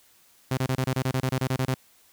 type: tone bursts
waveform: sawtooth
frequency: 130.4 Hz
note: C3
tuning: 5 cents flat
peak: -19 dBFS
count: 14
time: 0.51-1.744 s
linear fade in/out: 5 ms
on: 64 ms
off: 26 ms
effects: white hiss -59 dBFS RMS until 2.12 s